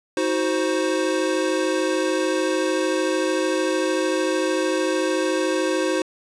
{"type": "chord", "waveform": "square", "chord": "C diminished", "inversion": "first", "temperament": "equal with one note detuned", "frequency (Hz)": [316.6, 370, 523.3], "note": ["Eb4", "Gb4", "C5"], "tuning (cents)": [30, 0, 0], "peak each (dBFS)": -25, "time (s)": [0.17, 6.02], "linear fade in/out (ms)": 2, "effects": ["resampled to 22050 Hz"]}